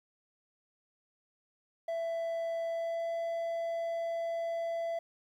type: tone with pitch glide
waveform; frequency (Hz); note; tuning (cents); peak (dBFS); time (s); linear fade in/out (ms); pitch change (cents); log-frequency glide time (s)
triangle; 665 to 669.6; E5 to E5; +15 to +27; -30; 1.88-4.99; 5; +12; 2.66-3.11
effects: 11-bit